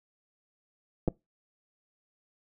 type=clicks; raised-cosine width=2 ms; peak=-14 dBFS; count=2; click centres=1.078 / 1.084 s; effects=noise-tail reverb RT60 0.2 s tail -23 dB re dry